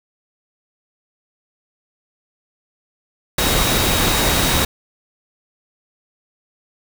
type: tone in noise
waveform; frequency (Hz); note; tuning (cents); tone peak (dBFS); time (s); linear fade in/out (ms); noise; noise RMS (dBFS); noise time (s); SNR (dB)
sine; 3787; A#7; +27; -25; 3.38-4.65; 5; pink; -17; 3.38-4.65; -11
effects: none